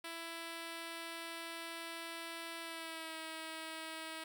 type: tone with pitch glide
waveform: 5% pulse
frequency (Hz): 332.2 to 320.5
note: E4 to E4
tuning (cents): +13 to -49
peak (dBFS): -32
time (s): 0.04-4.24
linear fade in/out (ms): 5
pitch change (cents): -62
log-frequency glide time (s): 2.61-3.16
effects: none